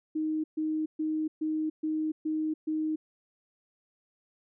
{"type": "tone bursts", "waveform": "sine", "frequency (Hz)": 311.7, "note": "D#4", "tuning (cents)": 3, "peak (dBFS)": -27, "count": 7, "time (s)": [0.15, 2.96], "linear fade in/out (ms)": 10, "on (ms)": 290, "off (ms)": 130, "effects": []}